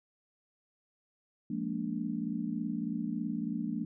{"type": "chord", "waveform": "sine", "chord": "Bb dominant seventh", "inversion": "second", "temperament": "just", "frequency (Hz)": [174.81, 209.8, 233.1, 291.4], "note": ["F3", "Ab3", "Bb3", "D4"], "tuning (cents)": [2, 18, 0, -13], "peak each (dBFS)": [-39, -37, -36, -38], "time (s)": [1.5, 3.85], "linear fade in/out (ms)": 5, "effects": []}